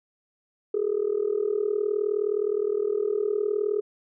sine tone with amplitude modulation, 415.3 Hz, G#4, in tune, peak -18 dBFS, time 0.74-3.81 s, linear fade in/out 5 ms, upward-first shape sine, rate 39.4 Hz, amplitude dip 90%, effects tanh soft clip ceiling -15 dBFS

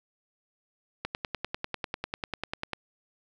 click train, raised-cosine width 0.3 ms, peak -15 dBFS, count 18, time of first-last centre 1.05-2.733 s, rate 10.1 Hz, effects none

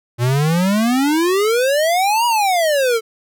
square exponential two-way sweep, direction up then down, 116.54 to 972 to 436.4 Hz, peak -14 dBFS, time 0.18-3.01 s, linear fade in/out 50 ms, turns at 2.26 s, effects none

